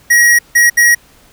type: tone bursts at uneven times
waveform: square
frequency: 1899 Hz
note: A#6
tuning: 32 cents sharp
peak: -6 dBFS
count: 3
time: 0.1-0.39 / 0.55-0.7 / 0.77-0.95 s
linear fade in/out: 10 ms
effects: pink hiss -46 dBFS RMS until 1.32 s